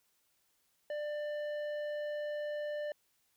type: tone with tanh clipping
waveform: triangle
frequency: 594 Hz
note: D5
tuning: 20 cents sharp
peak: -37 dBFS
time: 0.9-2.92 s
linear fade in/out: 2 ms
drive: 14 dB
effects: white hiss -75 dBFS RMS until 3.36 s